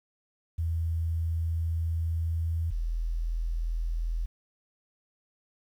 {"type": "tone pair in turn", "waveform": "sine", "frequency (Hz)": [82.41, 41.34], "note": ["E2", "E1"], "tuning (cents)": [0, 6], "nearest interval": "octave", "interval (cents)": 1194, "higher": "first", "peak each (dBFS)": [-26, -27], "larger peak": "first", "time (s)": [[0.58, 2.71], [2.71, 4.26]], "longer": "first", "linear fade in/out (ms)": 10, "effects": ["10-bit"]}